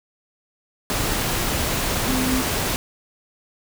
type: tone in noise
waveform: sine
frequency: 257.6 Hz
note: C4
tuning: 27 cents flat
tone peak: -21 dBFS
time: 2.08-2.42 s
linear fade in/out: 0 ms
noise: pink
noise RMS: -23 dBFS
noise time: 0.9-2.76 s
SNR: -1 dB
effects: none